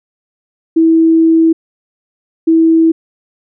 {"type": "tone pair in turn", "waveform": "sine", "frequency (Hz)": [325.7, 325.7], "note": ["E4", "E4"], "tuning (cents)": [-21, -21], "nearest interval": "unison", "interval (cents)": 0, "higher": "neither", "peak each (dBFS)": -5, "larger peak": "neither", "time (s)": [[0.76, 1.53], [2.47, 2.92]], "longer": "first", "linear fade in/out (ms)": 10, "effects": []}